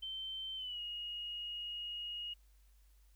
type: tone with pitch glide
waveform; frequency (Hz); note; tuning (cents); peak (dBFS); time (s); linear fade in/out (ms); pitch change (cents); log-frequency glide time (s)
sine; 3100 to 2876; G7 to F#7; -20 to -50; -40; 0.02-2.34; 10; -130; 0.56-0.8
effects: added 50 Hz sine -62 dBFS peak until 3.15 s + white hiss -75 dBFS RMS until 3.15 s